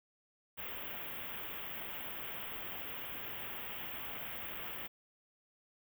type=band-stop noise; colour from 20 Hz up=white; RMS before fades=-43 dBFS; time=0.57-4.88 s; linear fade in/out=20 ms; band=3400 to 14000 Hz; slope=96 dB/octave; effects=none